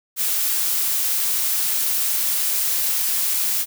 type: noise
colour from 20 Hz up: blue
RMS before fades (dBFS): -21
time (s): 0.16-3.66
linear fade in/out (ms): 50
effects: none